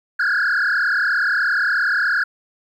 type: tone with frequency modulation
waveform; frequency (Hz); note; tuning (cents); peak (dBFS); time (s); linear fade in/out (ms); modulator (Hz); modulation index
sine; 1550; G6; -20; -13; 0.19-2.24; 10; 36.9; 4.1
effects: tanh soft clip ceiling -15 dBFS + 9-bit